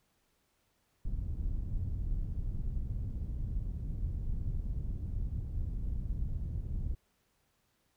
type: low-pass noise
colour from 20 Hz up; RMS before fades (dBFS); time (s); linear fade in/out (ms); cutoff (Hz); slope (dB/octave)
pink; -35; 1.05-6.95; 5; 100; 12
effects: pink hiss -75 dBFS RMS until 7.96 s